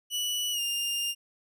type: tone with pitch glide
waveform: sawtooth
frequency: 2952 to 2806 Hz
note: F#7 to F7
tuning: -5 to +8 cents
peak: -25 dBFS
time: 0.1-1.15 s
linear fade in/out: 50 ms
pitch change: -87 cents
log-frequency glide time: 0.52-0.6 s
effects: none